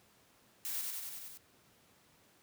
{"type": "noise with echo", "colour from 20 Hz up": "blue", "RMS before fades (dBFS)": -39, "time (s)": [0.65, 0.81], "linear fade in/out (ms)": 0, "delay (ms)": 94, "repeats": 6, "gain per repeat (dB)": -2, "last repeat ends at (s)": 1.374, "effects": ["pink hiss -66 dBFS RMS until 2.42 s", "high-pass 100 Hz 12 dB/octave"]}